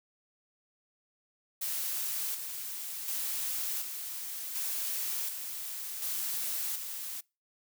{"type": "noise with tremolo", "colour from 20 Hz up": "blue", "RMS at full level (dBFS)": -34, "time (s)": [1.61, 7.21], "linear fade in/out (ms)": 10, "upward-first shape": "square", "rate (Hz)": 0.68, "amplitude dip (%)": 45, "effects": ["noise-tail reverb RT60 0.3 s tail -26 dB re dry"]}